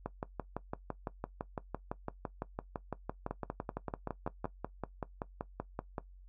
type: two click trains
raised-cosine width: 1 ms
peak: -22 / -22 dBFS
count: 15 / 27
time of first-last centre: 3.31-5.982 / 0.06-4.444 s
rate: 5.24 / 5.93 Hz
effects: noise-tail reverb RT60 0.1 s tail -17 dB re dry + added 46 Hz sine -52 dBFS peak until 6.28 s